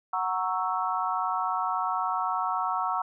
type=chord; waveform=sine; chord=F# dominant seventh; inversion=none; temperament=equal; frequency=740 / 932.3 / 1108.7 / 1318.5 Hz; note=F#5 / A#5 / C#6 / E6; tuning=0 / 0 / 0 / 0 cents; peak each=-31 dBFS; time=0.13-3.02 s; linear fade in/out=5 ms; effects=none